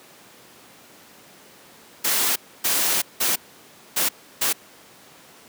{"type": "noise bursts at uneven times", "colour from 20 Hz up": "white", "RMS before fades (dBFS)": -21, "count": 5, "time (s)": [[2.04, 2.36], [2.64, 3.02], [3.2, 3.36], [3.96, 4.09], [4.41, 4.53]], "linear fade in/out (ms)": 10, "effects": ["pink hiss -48 dBFS RMS until 5.48 s", "high-pass 200 Hz 12 dB/octave"]}